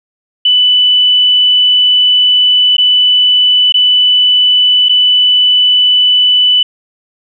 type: tone with dropouts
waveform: sine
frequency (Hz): 2986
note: F#7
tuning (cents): +15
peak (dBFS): -5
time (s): 0.45-6.63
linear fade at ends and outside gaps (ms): 5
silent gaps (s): 2.768-2.781 / 3.723-3.741 / 4.886-4.893
effects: none